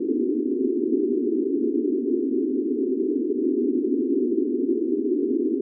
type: band-pass noise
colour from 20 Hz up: white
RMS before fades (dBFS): -23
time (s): 0-5.61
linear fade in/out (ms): 5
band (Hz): 240 to 410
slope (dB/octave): 96
effects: none